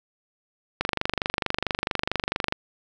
click train, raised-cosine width 0.3 ms, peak -7 dBFS, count 43, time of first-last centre 0.81-2.524 s, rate 24.5 Hz, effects none

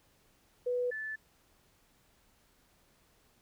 sine tone pair in turn, 492.8 / 1747 Hz, B4 / A6, -4 / -13 cents, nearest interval octave + minor seventh, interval 2191 cents, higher second, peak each -29 / -36 dBFS, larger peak first, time 0.66-0.91 / 0.91-1.16 s, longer neither, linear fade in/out 10 ms, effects pink hiss -68 dBFS RMS until 3.41 s

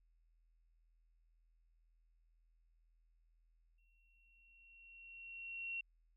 sine tone with exponential growth, 2732 Hz, F7, 39 cents flat, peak -39 dBFS, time 3.78-5.81 s, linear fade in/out 5 ms, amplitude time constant 440 ms, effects added 41 Hz sine -70 dBFS peak until 6.16 s

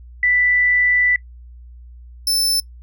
sine / sawtooth tone pair in turn, 1979 / 5283 Hz, B6 / E8, +3 / +3 cents, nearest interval octave + perfect fourth, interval 1700 cents, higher second, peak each -13 dBFS, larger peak neither, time 0.23-1.16 / 2.27-2.6 s, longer first, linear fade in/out 2 ms, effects noise-tail reverb RT60 0.1 s tail -21 dB re dry + added 60 Hz sine -37 dBFS peak until 2.82 s

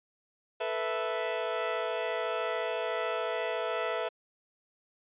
sawtooth chord, A suspended second, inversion none, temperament equal, 440 / 493.9 / 659.3 Hz, A4 / B4 / E5, 0 / 0 / 0 cents, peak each -32 / -31 / -29 dBFS, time 0.6-4.09 s, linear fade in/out 10 ms, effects resampled to 8000 Hz

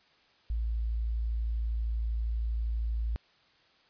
sine tone, 56.3 Hz, A1, 40 cents sharp, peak -28 dBFS, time 0.5-3.16 s, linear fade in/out 0 ms, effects white hiss -64 dBFS RMS until 3.89 s + resampled to 11025 Hz

